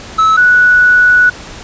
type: tone pair in turn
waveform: triangle / sine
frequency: 1300 / 1474 Hz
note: E6 / F#6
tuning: -24 / -7 cents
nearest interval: major second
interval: 217 cents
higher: second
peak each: -4 dBFS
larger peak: neither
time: 0.18-0.37 / 0.37-1.3 s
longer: second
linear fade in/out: 10 ms
effects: pink hiss -30 dBFS RMS until 1.63 s + resampled to 16000 Hz